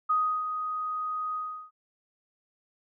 sine tone with ADSR envelope, 1249 Hz, D#6, 6 cents sharp, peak -21 dBFS, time 0.09-1.71 s, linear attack 14 ms, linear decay 330 ms, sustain -8 dB, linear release 360 ms, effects none

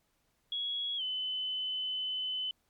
sine tone with pitch glide, 3338 to 3026 Hz, G#7 to F#7, +8 to +38 cents, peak -32 dBFS, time 0.52-2.51 s, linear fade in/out 2 ms, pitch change -170 cents, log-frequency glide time 0.97-1.02 s, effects pink hiss -75 dBFS RMS until 2.69 s + MP3 96 kbps

